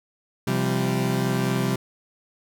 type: tone cluster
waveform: 30% pulse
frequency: 130.3 / 171.5 / 195.3 Hz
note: C3 / F3 / G3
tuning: -7 / -31 / -6 cents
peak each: -22 / -26 / -23 dBFS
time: 0.47-1.76 s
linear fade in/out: 5 ms
effects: none